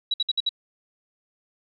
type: tone bursts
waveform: sine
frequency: 3893 Hz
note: B7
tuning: 26 cents flat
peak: -20 dBFS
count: 5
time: 0.11-0.492 s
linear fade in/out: 5 ms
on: 30 ms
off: 58 ms
effects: none